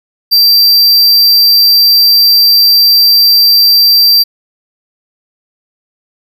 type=tone; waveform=square; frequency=4699 Hz; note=D8; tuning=in tune; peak=-4 dBFS; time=0.31-4.24 s; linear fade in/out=20 ms; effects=none